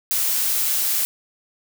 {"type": "noise", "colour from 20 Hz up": "blue", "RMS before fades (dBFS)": -21, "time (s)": [0.11, 1.05], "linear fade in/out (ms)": 0, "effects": []}